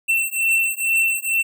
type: beating tone pair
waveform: square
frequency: 2691 / 2693.2 Hz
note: E7 / E7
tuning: +35 / +36 cents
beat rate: 2.2 Hz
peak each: -21 dBFS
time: 0.08-1.43 s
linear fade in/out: 20 ms
effects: none